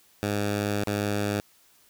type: tone with dropouts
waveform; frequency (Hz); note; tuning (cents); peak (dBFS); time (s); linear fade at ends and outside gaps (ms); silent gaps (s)
10% pulse; 102.7; G#2; -19; -17; 0.23-1.4; 0; 0.837-0.873
effects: white hiss -60 dBFS RMS until 1.89 s